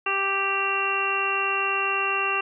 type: harmonic tone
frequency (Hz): 392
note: G4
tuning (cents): 0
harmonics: 1 / 2 / 3 / 4 / 5 / 6 / 7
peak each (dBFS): -32 / -33 / -27 / -33 / -36 / -37 / -25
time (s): 0.06-2.41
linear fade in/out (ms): 5
effects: none